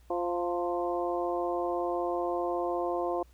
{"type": "harmonic tone with a mistuned harmonic", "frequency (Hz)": 174.61, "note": "F3", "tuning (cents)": 0, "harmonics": [2, 3, 4, 5, 6], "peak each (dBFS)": [-32, -34, -33, -40, -38], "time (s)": [0.1, 3.23], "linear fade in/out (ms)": 5, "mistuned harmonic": 5, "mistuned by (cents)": 37, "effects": ["added 60 Hz sine -55 dBFS peak until 3.33 s", "pink hiss -66 dBFS RMS until 3.33 s"]}